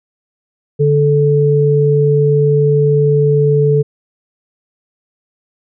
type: tone pair together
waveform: sine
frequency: 145.56 / 436.2 Hz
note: D3 / A4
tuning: -15 / -15 cents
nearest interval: octave + perfect fifth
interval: 1900 cents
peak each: -11 dBFS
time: 0.79-3.83 s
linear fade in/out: 20 ms
effects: none